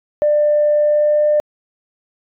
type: tone with pitch glide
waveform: sine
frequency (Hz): 595 to 598.8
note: D5 to D5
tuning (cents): +22 to +33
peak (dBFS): -10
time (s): 0.22-1.4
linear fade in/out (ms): 0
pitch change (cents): +11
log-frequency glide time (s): 0.76-1.25
effects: tanh soft clip ceiling -6 dBFS